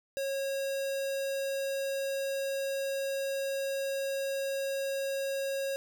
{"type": "tone with notch filter", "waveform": "square", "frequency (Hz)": 546, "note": "C#5", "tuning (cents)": -26, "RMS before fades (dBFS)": -33, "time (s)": [0.17, 5.76], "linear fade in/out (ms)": 0, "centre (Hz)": 1300, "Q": 1.9, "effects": []}